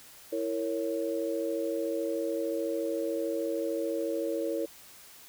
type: chord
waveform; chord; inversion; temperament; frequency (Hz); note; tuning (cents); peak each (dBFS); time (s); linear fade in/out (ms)
sine; A# diminished; second; equal with one note detuned; 329.6 / 460.8 / 554.4; E4 / A#4 / C#5; 0 / -20 / 0; -33; 0.32-4.66; 10
effects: white hiss -52 dBFS RMS until 5.28 s